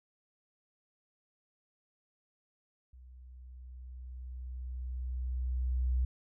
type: tone with level ramp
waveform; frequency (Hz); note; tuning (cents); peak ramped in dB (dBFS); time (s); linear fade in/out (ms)
sine; 62.8; B1; +30; -51 to -26; 2.93-6.05; 5
effects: none